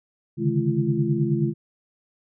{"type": "tone cluster", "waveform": "sine", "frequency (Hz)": [135.6, 144.9, 154.4, 212.3, 341.4], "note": ["C#3", "D3", "D#3", "G#3", "F4"], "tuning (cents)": [-38, -23, -13, 38, -39], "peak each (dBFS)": -26, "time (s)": [0.37, 1.54], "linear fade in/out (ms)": 50, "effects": []}